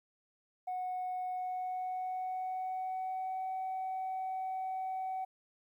sine tone with pitch glide, 735 to 754.8 Hz, F#5 to F#5, -12 to +34 cents, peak -33 dBFS, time 0.67-5.25 s, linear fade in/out 10 ms, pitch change +46 cents, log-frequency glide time 1.37-3.49 s, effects tanh soft clip ceiling -32 dBFS + 12-bit

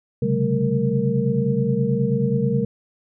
sine tone cluster, 131 / 140.4 / 189.4 / 215.1 / 464.3 Hz, C3 / C#3 / F#3 / A3 / A#4, +2 / +22 / +41 / -39 / -7 cents, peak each -24 dBFS, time 0.22-2.65 s, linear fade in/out 5 ms, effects none

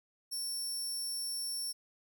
20% pulse tone, 5440 Hz, F8, 46 cents flat, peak -30 dBFS, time 0.31-1.73 s, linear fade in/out 20 ms, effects none

